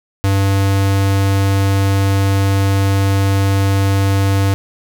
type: tone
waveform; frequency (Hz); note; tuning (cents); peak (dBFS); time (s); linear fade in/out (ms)
square; 98; G2; 0; -12; 0.24-4.54; 0
effects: none